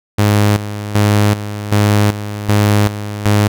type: tone with tremolo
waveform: sawtooth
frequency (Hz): 103.83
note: G#2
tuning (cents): 0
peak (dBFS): -5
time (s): 0.18-3.48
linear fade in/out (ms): 10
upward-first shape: square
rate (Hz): 1.3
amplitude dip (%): 75
effects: none